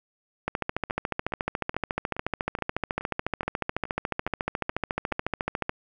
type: two click trains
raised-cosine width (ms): 0.5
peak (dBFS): -11 / -21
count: 74 / 11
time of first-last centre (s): 0.48-5.694 / 0.9-5.119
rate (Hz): 14 / 2.37
effects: none